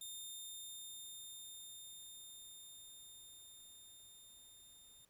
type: tone with level ramp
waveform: 15% pulse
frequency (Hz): 3633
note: A#7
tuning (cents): -45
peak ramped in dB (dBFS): -39 to -53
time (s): 0.01-5.05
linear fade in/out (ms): 2
effects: pink hiss -75 dBFS RMS until 5.09 s

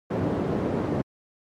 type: band-pass noise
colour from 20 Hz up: white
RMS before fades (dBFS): -26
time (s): 0.1-1.02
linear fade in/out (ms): 10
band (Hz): 120 to 360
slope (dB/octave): 12
effects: MP3 64 kbps

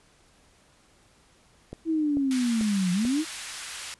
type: click train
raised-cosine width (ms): 2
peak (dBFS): -23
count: 4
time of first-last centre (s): 1.73-3.052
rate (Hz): 2.27
type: linear two-way sweep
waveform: sine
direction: down then up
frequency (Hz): 329.6 to 174.61 to 329.6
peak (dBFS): -22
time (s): 1.85-3.25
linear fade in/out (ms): 50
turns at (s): 2.92
type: high-pass noise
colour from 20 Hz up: pink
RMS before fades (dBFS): -37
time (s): 2.31-3.94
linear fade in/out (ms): 0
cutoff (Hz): 1700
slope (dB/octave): 12
effects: pink hiss -60 dBFS RMS until 3.99 s + resampled to 24000 Hz

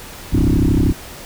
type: tone with frequency modulation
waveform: sine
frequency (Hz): 104.8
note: G#2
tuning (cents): +16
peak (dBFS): -10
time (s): 0.32-0.93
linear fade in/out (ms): 20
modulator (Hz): 33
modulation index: 6.8
effects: tanh soft clip ceiling -7 dBFS + pink hiss -35 dBFS RMS until 1.25 s

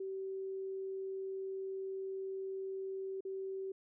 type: tone with dropouts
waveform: sine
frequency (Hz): 384.3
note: G4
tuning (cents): -34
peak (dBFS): -38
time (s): 0-3.72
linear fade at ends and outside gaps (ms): 5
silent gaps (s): 3.207-3.25
effects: none

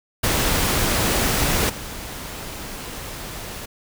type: noise with level steps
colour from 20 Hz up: pink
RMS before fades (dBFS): -20 / -33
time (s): 0.23-3.66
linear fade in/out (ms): 10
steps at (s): 1.69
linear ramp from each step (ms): 10
effects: none

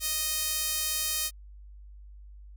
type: tone with high-pass filter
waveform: sawtooth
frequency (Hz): 622.3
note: D#5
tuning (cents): 0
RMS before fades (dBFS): -30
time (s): 0-1.31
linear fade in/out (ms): 50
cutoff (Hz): 5000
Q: 0.5
effects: added 50 Hz sine -45 dBFS peak until 2.56 s

